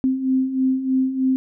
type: beating tone pair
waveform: sine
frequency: 259.2 / 262.4 Hz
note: C4 / C4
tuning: -16 / +5 cents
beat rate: 3.2 Hz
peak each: -24 / -18 dBFS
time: 0.04-1.36 s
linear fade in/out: 0 ms
effects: none